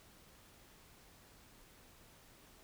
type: silence
effects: pink hiss -62 dBFS RMS until 2.63 s